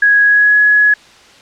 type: tone with pitch glide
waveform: sine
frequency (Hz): 1661.2 to 1685.4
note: G#6 to G#6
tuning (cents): 0 to +25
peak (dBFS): -6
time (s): 0.02-0.94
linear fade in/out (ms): 5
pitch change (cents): +25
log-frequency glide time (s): 0.23-0.58
effects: white hiss -42 dBFS RMS until 1.41 s + low-pass 5000 Hz 12 dB/octave